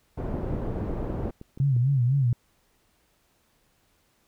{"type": "low-pass noise", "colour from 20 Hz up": "pink", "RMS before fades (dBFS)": -30, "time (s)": [0.17, 1.31], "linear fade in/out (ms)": 10, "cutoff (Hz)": 550, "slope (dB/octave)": 12}
{"type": "clicks", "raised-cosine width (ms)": 3, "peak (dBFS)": -28, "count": 7, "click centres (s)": [1.109, 1.143, 1.221, 1.281, 1.414, 1.575, 1.765]}
{"type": "tone with vibrato", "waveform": "sine", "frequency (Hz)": 130, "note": "C3", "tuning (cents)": -11, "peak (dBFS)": -19, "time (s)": [1.6, 2.33], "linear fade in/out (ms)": 2, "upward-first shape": "sine", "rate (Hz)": 4, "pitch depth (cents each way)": 150}
{"effects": ["pink hiss -67 dBFS RMS until 4.27 s"]}